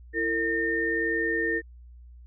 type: tone cluster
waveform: sine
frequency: 333.4 / 454.7 / 1821 Hz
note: E4 / A#4 / A#6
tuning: +20 / -43 / -41 cents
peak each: -30 / -30 / -26 dBFS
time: 0.13-1.62 s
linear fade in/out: 50 ms
effects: added 60 Hz sine -45 dBFS peak until 2.26 s